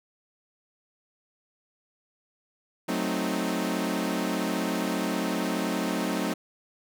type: chord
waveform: sawtooth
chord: F# diminished seventh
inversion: none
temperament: equal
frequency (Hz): 185 / 220 / 261.6 / 311.1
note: F#3 / A3 / C4 / Eb4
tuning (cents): 0 / 0 / 0 / 0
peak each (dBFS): -28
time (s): 2.88-6.34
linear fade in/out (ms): 10
effects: none